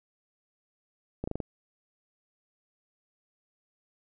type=slowing click train; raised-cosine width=2 ms; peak=-19 dBFS; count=5; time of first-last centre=1.24-1.402 s; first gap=35 ms; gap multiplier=1.1; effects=none